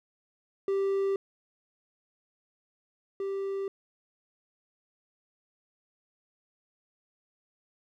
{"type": "tone pair in turn", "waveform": "triangle", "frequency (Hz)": [391.8, 391.8], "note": ["G4", "G4"], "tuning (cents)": [-1, -1], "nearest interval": "unison", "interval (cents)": 0, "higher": "neither", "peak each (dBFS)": [-23, -28], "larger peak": "first", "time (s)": [[0.68, 1.16], [3.2, 3.68]], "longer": "neither", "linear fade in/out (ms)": 2, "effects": []}